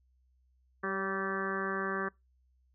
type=harmonic tone with a mistuned harmonic; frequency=193.5 Hz; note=G3; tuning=22 cents flat; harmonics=1 / 2 / 3 / 4 / 5 / 6 / 7 / 8 / 9 / 10; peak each=-40 / -37 / -44 / -47 / -47 / -37 / -46 / -39 / -40 / -51 dBFS; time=0.83-2.09 s; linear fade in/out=10 ms; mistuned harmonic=3; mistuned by=-31 cents; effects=noise-tail reverb RT60 0.2 s tail -24 dB re dry + added 63 Hz sine -66 dBFS peak until 2.74 s